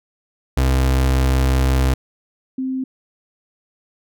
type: tone pair in turn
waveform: 35% pulse / sine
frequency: 65.41 / 261.2 Hz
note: C2 / C4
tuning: 0 / -3 cents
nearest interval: 2 octaves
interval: 2397 cents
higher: second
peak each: -12 / -20 dBFS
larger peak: first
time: 0.57-1.94 / 2.58-2.84 s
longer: first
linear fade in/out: 5 ms
effects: none